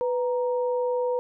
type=tone pair together; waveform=sine; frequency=495.8 / 936 Hz; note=B4 / A#5; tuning=+7 / +7 cents; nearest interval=major seventh; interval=1100 cents; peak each=-23 / -32 dBFS; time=0.01-1.19 s; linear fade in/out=0 ms; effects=none